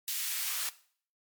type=noise with high-pass filter sweep; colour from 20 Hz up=white; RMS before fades=-34 dBFS; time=0.08-0.69 s; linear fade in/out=0 ms; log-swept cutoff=2800 to 1000 Hz; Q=0.86; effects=noise-tail reverb RT60 0.5 s tail -17 dB re dry + MP3 96 kbps